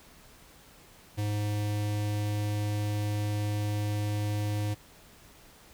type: tone with notch filter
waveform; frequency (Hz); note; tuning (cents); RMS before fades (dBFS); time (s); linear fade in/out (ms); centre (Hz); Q
square; 104.3; G#2; +8; -30; 1.17-4.75; 20; 1300; 1.7
effects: pink hiss -55 dBFS RMS until 5.73 s